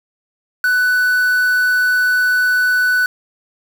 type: tone with quantisation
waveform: triangle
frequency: 1492 Hz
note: F#6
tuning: 14 cents sharp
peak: -10 dBFS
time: 0.64-3.06 s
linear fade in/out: 2 ms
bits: 5
effects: none